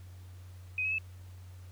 sine tone with pitch steps, 2511 / 2562 / 2615 Hz, D#7 / E7 / E7, +15 / -50 / -15 cents, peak -29 dBFS, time 0.78-0.984 s, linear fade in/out 2 ms, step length 68 ms, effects added 91 Hz sine -46 dBFS peak until 1.71 s + pink hiss -62 dBFS RMS until 1.71 s

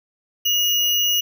sine tone with sample-and-hold, 2878 Hz, F#7, 49 cents flat, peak -16 dBFS, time 0.45-1.21 s, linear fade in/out 10 ms, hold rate 8820 Hz, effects none

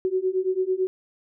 sine beating tone pair, 368.9 / 377.9 Hz, F#4 / F#4, -5 / +37 cents, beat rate 9 Hz, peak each -25 / -24 dBFS, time 0.05-0.87 s, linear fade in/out 0 ms, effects none

